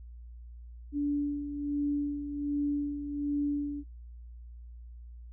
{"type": "tone with tremolo", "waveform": "sine", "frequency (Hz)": 289, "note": "D4", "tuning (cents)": -28, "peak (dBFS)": -26, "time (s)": [0.92, 3.84], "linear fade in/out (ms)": 50, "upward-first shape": "sine", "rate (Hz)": 1.3, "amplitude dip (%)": 60, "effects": ["noise-tail reverb RT60 0.2 s tail -25 dB re dry", "added 59 Hz sine -44 dBFS peak until 5.32 s"]}